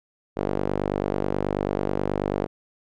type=tone with band-pass filter; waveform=sawtooth; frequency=49.25 Hz; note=G1; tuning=9 cents sharp; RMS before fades=-26 dBFS; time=0.36-2.47 s; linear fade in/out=20 ms; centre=460 Hz; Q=1.2; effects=none